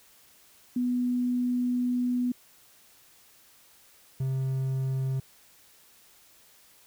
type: tone pair in turn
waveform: sine / triangle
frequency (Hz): 246.9 / 132.58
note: B3 / C3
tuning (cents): 0 / +23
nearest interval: major seventh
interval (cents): 1077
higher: first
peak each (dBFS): -24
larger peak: neither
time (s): 0.76-2.32 / 4.2-5.2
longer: first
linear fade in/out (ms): 5
effects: white hiss -58 dBFS RMS until 6.86 s